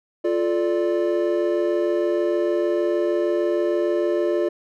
triangle chord, D minor, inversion first, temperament equal with one note detuned, 349.2 / 435.7 / 587.3 Hz, F4 / A4 / D5, 0 / -17 / 0 cents, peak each -19 / -24 / -22 dBFS, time 0.24-4.49 s, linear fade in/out 10 ms, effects none

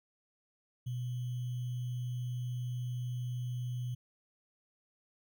sine tone with sample-and-hold, 123.47 Hz, B2, in tune, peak -34 dBFS, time 0.86-3.95 s, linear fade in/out 10 ms, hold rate 3150 Hz, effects none

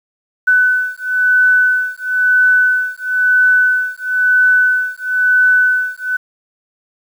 sine beating tone pair, 1500 / 1501 Hz, F#6 / F#6, +23 / +24 cents, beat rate 1 Hz, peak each -13 dBFS, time 0.47-6.17 s, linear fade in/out 10 ms, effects 7-bit

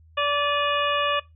harmonic tone with a mistuned harmonic, 579 Hz, D5, 25 cents flat, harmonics 1 / 2 / 3 / 4 / 5 / 6, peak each -26 / -24 / -30 / -29 / -29 / -35 dBFS, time 0.17-1.2 s, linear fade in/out 10 ms, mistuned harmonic 4, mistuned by +110 cents, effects noise-tail reverb RT60 0.2 s tail -20 dB re dry + added 80 Hz sine -50 dBFS peak until 1.35 s

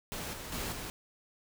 pink noise with level steps, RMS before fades -39 / -43 / -37 / -41 dBFS, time 0.12-0.9 s, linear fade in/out 0 ms, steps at 0.33 / 0.52 / 0.72 s, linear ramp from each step 5 ms, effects none

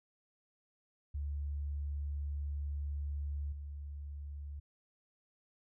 sine tone with level steps, 72.1 Hz, D2, 31 cents flat, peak -35 / -41 dBFS, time 1.14-4.6 s, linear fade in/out 10 ms, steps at 3.52 s, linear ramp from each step 5 ms, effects none

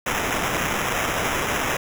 white noise with sample-and-hold, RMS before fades -24 dBFS, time 0.06-1.77 s, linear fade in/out 5 ms, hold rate 4410 Hz, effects none

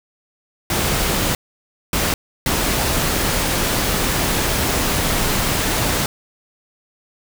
pink noise bursts at uneven times, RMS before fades -19 dBFS, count 3, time 0.7-1.35 / 1.93-2.14 / 2.46-6.06 s, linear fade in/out 2 ms, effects none

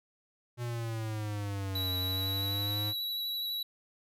square exponential two-way sweep, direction down then up, 121.9 to 91.6 to 105.8 Hz, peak -34 dBFS, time 0.57-2.94 s, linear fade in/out 50 ms, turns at 1.95 s
square tone with vibrato, 3915 Hz, B7, 16 cents flat, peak -33 dBFS, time 1.75-3.63 s, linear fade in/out 5 ms, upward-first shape sine, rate 12 Hz, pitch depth 16 cents each way
effects none

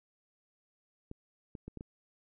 clicks, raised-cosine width 3 ms, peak -30 dBFS, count 5, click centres 1.114 / 1.552 / 1.68 / 1.773 / 1.809 s, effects none

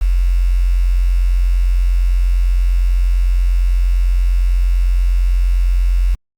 sine tone with quantisation, 44.37 Hz, F1, 28 cents sharp, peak -10 dBFS, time 0.01-6.15 s, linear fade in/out 10 ms, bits 6, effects Opus 48 kbps

